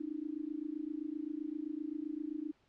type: tone with amplitude modulation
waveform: sine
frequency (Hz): 304.4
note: D#4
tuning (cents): -38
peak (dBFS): -33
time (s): 0-2.52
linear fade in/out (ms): 10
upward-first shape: sine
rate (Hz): 27.7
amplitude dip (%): 95
effects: pink hiss -72 dBFS RMS until 2.68 s + low-pass 4000 Hz 12 dB/octave